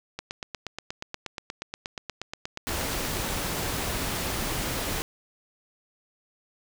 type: click train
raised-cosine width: 0.2 ms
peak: -16 dBFS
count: 27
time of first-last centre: 0.19-3.289 s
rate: 8.39 Hz
type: noise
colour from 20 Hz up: pink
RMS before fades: -30 dBFS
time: 2.67-5.02 s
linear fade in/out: 0 ms
effects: none